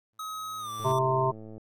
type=tone with exponential growth; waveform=sawtooth; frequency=110.7 Hz; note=A2; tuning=11 cents sharp; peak=-33 dBFS; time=0.13-0.92 s; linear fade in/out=0 ms; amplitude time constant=170 ms
type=tone with pitch glide; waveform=square; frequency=1271 to 1172.3 Hz; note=D#6 to D6; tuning=+36 to -3 cents; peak=-35 dBFS; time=0.19-0.99 s; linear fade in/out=5 ms; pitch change=-139 cents; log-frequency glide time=0.59-0.7 s
type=click train; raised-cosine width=2 ms; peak=-32 dBFS; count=86; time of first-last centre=0.8-1.58 s; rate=109 Hz
type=harmonic tone; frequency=130.81 Hz; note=C3; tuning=in tune; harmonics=1 / 3 / 5 / 7 / 8; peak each=-29 / -29 / -29 / -29 / -29 dBFS; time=0.84-1.32 s; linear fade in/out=20 ms
effects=none